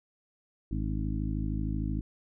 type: harmonic tone with a mistuned harmonic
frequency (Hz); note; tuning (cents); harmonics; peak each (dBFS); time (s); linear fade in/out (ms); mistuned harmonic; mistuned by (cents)
53.1; G#1; +39; 1 / 2 / 3 / 4 / 5 / 6; -32 / -35 / -37 / -38 / -39 / -40; 0.71-2.01; 5; 6; -43
effects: none